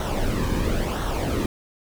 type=noise with flanger; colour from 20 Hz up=brown; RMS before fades=-24 dBFS; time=0-1.46 s; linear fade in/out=2 ms; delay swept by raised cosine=0.41 to 1.51 ms; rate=0.97 Hz; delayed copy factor=-0.6; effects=none